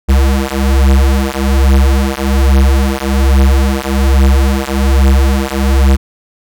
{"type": "beating tone pair", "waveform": "square", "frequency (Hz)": [66.7, 67.9], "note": ["C2", "C#2"], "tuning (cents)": [34, -35], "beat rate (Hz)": 1.2, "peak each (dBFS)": -11, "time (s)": [0.08, 5.97], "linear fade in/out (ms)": 20, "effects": []}